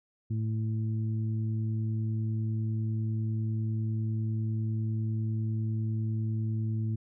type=harmonic tone; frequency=110 Hz; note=A2; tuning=in tune; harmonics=1 / 2 / 3; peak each=-28 / -37 / -44 dBFS; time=0.3-6.96 s; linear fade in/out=10 ms; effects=none